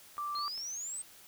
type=clicks; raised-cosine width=0.3 ms; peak=-38 dBFS; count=4; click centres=0.169 / 0.35 / 0.387 / 0.577 s
type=tone; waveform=sine; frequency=1174.7 Hz; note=D6; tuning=in tune; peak=-34 dBFS; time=0.18-0.48 s; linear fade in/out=0 ms
type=exponential sweep; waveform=sine; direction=up; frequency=4141 to 8440 Hz; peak=-37 dBFS; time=0.35-1.02 s; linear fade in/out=5 ms
effects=white hiss -56 dBFS RMS until 1.27 s